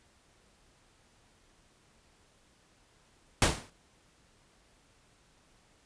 pink noise with exponential decay, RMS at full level -20 dBFS, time 3.42-3.7 s, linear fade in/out 2 ms, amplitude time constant 60 ms, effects pink hiss -65 dBFS RMS until 5.85 s + resampled to 22050 Hz

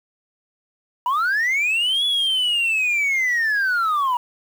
sine linear two-way sweep, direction up then down, 947 to 3426 to 947 Hz, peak -15 dBFS, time 1.06-4.17 s, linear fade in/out 2 ms, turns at 2.05 s, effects tanh soft clip ceiling -16 dBFS + 7-bit

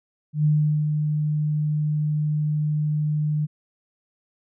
sine tone with ADSR envelope, 151.1 Hz, D3, 50 cents sharp, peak -15 dBFS, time 0.33-3.47 s, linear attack 120 ms, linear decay 400 ms, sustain -5 dB, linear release 27 ms, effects none

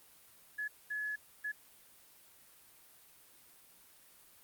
sine tone bursts at uneven times, 1701 Hz, G#6, 41 cents sharp, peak -35 dBFS, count 3, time 0.58-0.68 / 0.9-1.16 / 1.44-1.52 s, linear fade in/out 10 ms, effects white hiss -61 dBFS RMS until 4.43 s + Opus 32 kbps

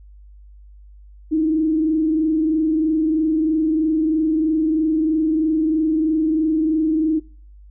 sine tone with frequency modulation, 314.9 Hz, D#4, 21 cents sharp, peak -15 dBFS, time 1.31-7.2 s, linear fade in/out 20 ms, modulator 23.1 Hz, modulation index 0.5, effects noise-tail reverb RT60 0.5 s tail -25 dB re dry + added 50 Hz sine -41 dBFS peak until 7.7 s

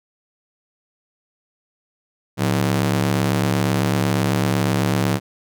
sawtooth ring-modulated tone, 145.9 Hz, D3, 11 cents flat, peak -10 dBFS, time 2.37-5.2 s, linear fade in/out 50 ms, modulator 34 Hz, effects none

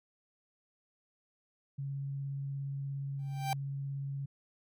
sine tone with vibrato, 138.59 Hz, C#3, in tune, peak -35 dBFS, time 1.78-4.26 s, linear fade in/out 10 ms, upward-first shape sine, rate 17 Hz, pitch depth 9 cents each way
45% pulse tone with exponential growth, 784 Hz, G5, in tune, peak -29 dBFS, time 3.19-3.53 s, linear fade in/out 1 ms, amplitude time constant 72 ms
effects none

